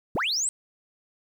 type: linear sweep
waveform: sine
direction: up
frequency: 58.27 to 8372 Hz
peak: -22 dBFS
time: 0.15-0.49 s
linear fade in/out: 0 ms
effects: tanh soft clip ceiling -21 dBFS + 9-bit